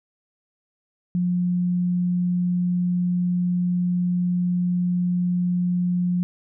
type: tone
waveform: sine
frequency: 178 Hz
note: F3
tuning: 33 cents sharp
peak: -19 dBFS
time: 1.15-6.23 s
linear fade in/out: 0 ms
effects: none